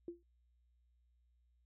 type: tone with exponential decay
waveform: sine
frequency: 344 Hz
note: F4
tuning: 26 cents flat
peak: -38 dBFS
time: 0.08-0.23 s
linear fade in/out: 2 ms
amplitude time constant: 31 ms
effects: added 60 Hz sine -70 dBFS peak until 1.65 s